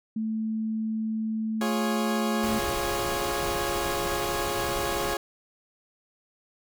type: tone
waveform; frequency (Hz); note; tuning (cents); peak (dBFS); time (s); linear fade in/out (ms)
sine; 220; A3; 0; -26; 0.16-2.59; 5
type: chord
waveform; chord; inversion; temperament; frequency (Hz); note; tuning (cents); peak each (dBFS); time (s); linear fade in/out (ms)
20% pulse; Db major; first; equal with one note detuned; 349.2 / 415.3 / 552.4; F4 / Ab4 / Db5; 0 / 0 / -6; -27; 1.61-5.17; 2
type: noise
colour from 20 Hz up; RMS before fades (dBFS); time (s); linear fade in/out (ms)
pink; -34; 2.43-5.14; 5
effects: none